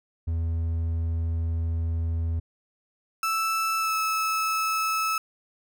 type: tone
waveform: triangle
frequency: 82.41 Hz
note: E2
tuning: in tune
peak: -22 dBFS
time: 0.27-2.4 s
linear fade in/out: 10 ms
type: tone with pitch glide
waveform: 35% pulse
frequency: 1318.5 to 1302.6 Hz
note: E6 to E6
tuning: 0 to -21 cents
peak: -22 dBFS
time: 3.23-5.18 s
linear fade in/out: 2 ms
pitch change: -21 cents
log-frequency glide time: 3.78-3.96 s
effects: none

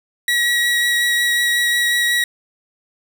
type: tone with vibrato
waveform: 30% pulse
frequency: 1916 Hz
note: A#6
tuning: 47 cents sharp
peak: -12 dBFS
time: 0.28-2.24 s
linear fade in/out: 2 ms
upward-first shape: triangle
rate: 5.5 Hz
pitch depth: 13 cents each way
effects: none

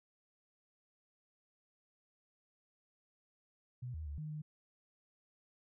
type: tone with pitch steps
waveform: sine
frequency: 124.4 / 78.4 / 72.7 / 153.5 / 152.2 Hz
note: B2 / D#2 / D2 / D#3 / D#3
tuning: +13 / +14 / -17 / -23 / -38 cents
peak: -40 dBFS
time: 3.82-4.42 s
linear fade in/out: 10 ms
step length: 120 ms
effects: none

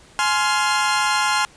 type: chord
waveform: sawtooth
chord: F minor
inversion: first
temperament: equal with one note detuned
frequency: 842.7 / 1046.5 / 1396.9 Hz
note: Ab5 / C6 / F6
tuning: +25 / 0 / 0 cents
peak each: -18 dBFS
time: 0.19-1.45 s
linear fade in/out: 0 ms
effects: pink hiss -49 dBFS RMS until 1.56 s + resampled to 22050 Hz

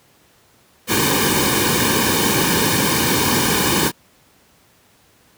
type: noise with comb filter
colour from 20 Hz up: pink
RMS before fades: -17 dBFS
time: 0.87-3.92 s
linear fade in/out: 50 ms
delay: 1.5 ms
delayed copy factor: -0.8
effects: pink hiss -54 dBFS RMS until 5.37 s + high-pass 80 Hz 12 dB/octave

